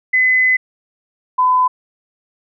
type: tone pair in turn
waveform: sine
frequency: 2025 / 1009.3 Hz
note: B6 / B5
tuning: +43 / +37 cents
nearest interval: octave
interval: 1206 cents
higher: first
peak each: -10 dBFS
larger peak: neither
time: 0.13-0.57 / 1.38-1.68 s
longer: first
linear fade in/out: 10 ms
effects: none